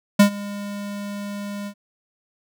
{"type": "tone with ADSR envelope", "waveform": "square", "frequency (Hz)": 203.1, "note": "G#3", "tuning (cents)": -38, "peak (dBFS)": -8, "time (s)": [0.19, 1.74], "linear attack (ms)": 9, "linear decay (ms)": 97, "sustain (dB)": -21, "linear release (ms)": 73, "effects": []}